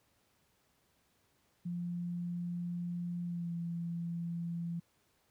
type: tone with pitch glide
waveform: sine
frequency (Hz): 174.3 to 169.83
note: F3 to F3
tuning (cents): -3 to -48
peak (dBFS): -35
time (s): 1.65-4.8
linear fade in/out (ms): 10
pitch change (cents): -45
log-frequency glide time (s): 3.24-3.53
effects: pink hiss -73 dBFS RMS until 5.3 s + high-pass 60 Hz 12 dB/octave